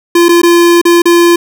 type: tone with dropouts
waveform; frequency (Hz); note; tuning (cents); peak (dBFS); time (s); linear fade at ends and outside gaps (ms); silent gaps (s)
square; 343.7; F4; -28; -4; 0.15-1.36; 5; 0.285-0.29 / 0.418-0.432 / 0.815-0.852 / 1.02-1.055
effects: none